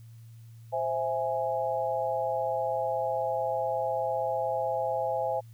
sine chord, C augmented, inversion none, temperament equal, 523.3 / 659.3 / 830.6 Hz, C5 / E5 / G#5, 0 / 0 / 0 cents, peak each -31 dBFS, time 0.72-5.41 s, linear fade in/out 20 ms, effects added 114 Hz sine -46 dBFS peak until 5.53 s + white hiss -66 dBFS RMS until 5.53 s

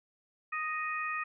harmonic tone, 622.3 Hz, D#5, in tune, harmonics 2 / 3 / 4, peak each -35 / -37 / -38 dBFS, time 0.52-1.24 s, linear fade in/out 10 ms, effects none

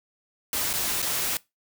white noise with dropouts, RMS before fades -27 dBFS, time 0.53-1.37 s, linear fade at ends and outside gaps 1 ms, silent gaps 0.731-0.737 / 1.019-1.026 s, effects noise-tail reverb RT60 0.2 s tail -21 dB re dry

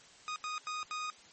sawtooth tone bursts at uneven times, 1241 Hz, D#6, 5 cents flat, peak -32 dBFS, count 4, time 0.28-0.36 / 0.44-0.58 / 0.67-0.83 / 0.91-1.1 s, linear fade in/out 0 ms, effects white hiss -57 dBFS RMS until 1.32 s + MP3 32 kbps

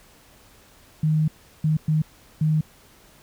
sine tone bursts at uneven times, 155.2 Hz, D#3, 4 cents flat, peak -17 dBFS, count 4, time 1.03-1.28 / 1.64-1.77 / 1.88-2.02 / 2.41-2.61 s, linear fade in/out 5 ms, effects pink hiss -53 dBFS RMS until 3.22 s

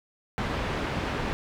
pink low-pass noise, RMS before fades -30 dBFS, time 0.38-1.33 s, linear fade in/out 0 ms, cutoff 2600 Hz, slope 12 dB/octave, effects none

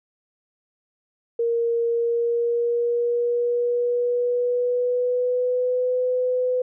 sine tone with pitch glide, 466.6 to 503 Hz, A#4 to B4, +2 to +32 cents, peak -19 dBFS, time 1.39-6.62 s, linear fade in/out 5 ms, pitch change +130 cents, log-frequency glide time 1.86-6 s, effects none

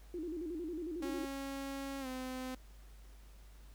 sine tone with vibrato, 330.7 Hz, E4, 6 cents sharp, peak -38 dBFS, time 0.14-1.25 s, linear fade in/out 2 ms, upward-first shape square, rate 11 Hz, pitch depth 110 cents each way
sawtooth tone with pitch glide, 274.1 to 257.2 Hz, C#4 to C4, -19 to -30 cents, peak -36 dBFS, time 1.02-2.55 s, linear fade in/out 5 ms, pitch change -111 cents, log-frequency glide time 2-2.07 s
effects added 50 Hz sine -53 dBFS peak until 3.74 s + pink hiss -65 dBFS RMS until 3.74 s

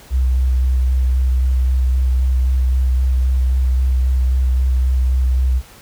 sine tone with vibrato, 64 Hz, C2, 38 cents flat, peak -12 dBFS, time 0.1-5.62 s, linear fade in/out 50 ms, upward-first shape square, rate 3.8 Hz, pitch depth 14 cents each way, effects pink hiss -43 dBFS RMS until 5.81 s

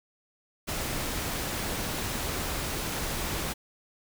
pink noise, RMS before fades -32 dBFS, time 0.67-3.54 s, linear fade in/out 20 ms, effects none

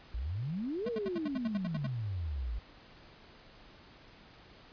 sine exponential two-way sweep, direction up then down, 51.91 to 493.9 to 51.91 Hz, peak -33 dBFS, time 0.14-2.59 s, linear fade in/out 5 ms, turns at 0.88 s
square tone bursts, 214.9 Hz, A3, 41 cents flat, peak -35 dBFS, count 11, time 0.86-1.869 s, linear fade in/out 5 ms, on 29 ms, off 69 ms
effects pink hiss -56 dBFS RMS until 4.72 s + resampled to 11025 Hz

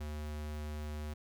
square tone, 75.3 Hz, D2, 44 cents sharp, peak -39 dBFS, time 0-1.14 s, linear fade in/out 10 ms, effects none

